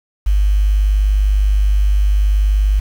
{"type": "tone with quantisation", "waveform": "sine", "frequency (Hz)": 50.3, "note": "G1", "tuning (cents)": 45, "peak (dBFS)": -10, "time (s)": [0.26, 2.8], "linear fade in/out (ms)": 10, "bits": 6, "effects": []}